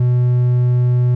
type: tone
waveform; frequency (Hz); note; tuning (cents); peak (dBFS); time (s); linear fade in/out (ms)
triangle; 123.47; B2; 0; -9; 0-1.15; 5
effects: none